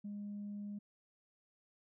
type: tone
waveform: sine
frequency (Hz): 205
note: G#3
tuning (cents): -22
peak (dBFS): -40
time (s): 0.04-0.79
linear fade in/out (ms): 10
effects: tanh soft clip ceiling -38 dBFS